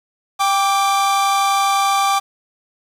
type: tone pair together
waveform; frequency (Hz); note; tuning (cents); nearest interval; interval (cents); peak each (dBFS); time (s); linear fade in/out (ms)
45% pulse; 790 / 1169.1; G5 / D6; +13 / -8; perfect fifth; 679; -17; 0.39-2.2; 20
effects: low-pass 12000 Hz 12 dB/octave + 7-bit